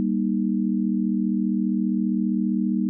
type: chord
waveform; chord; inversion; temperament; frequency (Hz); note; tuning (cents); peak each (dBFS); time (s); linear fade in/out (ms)
sine; Eb major; first; equal with one note detuned; 196 / 236.1 / 311.1; G3 / Bb3 / Eb4; 0 / +22 / 0; -23 / -24 / -27; 0-2.89; 0
effects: none